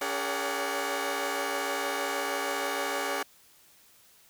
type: tone cluster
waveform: 15% pulse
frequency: 280.8 / 404 / 461.1 / 568 / 738 Hz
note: C#4 / G#4 / A#4 / C#5 / F#5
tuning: +22 / -48 / -19 / +42 / -5 cents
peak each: -32 / -28 / -31 / -28 / -30 dBFS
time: 0.01-3.23 s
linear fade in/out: 5 ms
effects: white hiss -59 dBFS RMS until 4.29 s